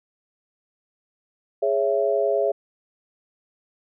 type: chord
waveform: sine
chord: C# minor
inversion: second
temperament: just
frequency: 415.8 / 554.4 / 665.2 Hz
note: G#4 / C#5 / E5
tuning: +2 / 0 / +16 cents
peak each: -23 dBFS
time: 1.62-2.52 s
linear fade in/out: 10 ms
effects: none